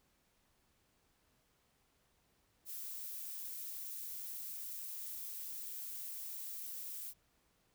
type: noise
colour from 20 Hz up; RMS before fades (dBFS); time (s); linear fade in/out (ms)
violet; -45; 2.65-7.14; 50
effects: pink hiss -75 dBFS RMS until 7.74 s